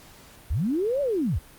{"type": "linear two-way sweep", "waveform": "sine", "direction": "up then down", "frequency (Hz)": [47.39, 587.3, 47.39], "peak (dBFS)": -22, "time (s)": [0.5, 1.39], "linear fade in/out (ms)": 10, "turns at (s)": 1.01, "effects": ["pink hiss -50 dBFS RMS until 1.58 s", "Opus 48 kbps"]}